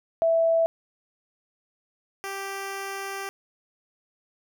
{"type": "tone pair in turn", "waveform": ["sine", "10% pulse"], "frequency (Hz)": [659.3, 392], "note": ["E5", "G4"], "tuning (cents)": [0, 0], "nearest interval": "major sixth", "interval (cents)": 900, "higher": "first", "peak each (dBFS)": [-18, -23], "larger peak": "first", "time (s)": [[0.22, 0.66], [2.24, 3.29]], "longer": "second", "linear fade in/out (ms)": 0, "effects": []}